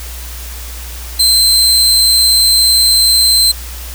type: tone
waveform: sawtooth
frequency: 4109 Hz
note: C8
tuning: 32 cents flat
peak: -4 dBFS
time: 1.19-3.52 s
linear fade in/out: 10 ms
effects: added 60 Hz sine -25 dBFS peak until 3.94 s + white hiss -30 dBFS RMS until 3.94 s